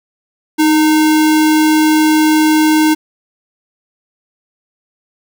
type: tone with sample-and-hold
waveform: sine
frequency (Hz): 311.1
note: D#4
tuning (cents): 0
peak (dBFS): -7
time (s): 0.58-2.95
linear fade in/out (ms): 20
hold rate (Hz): 1225
effects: none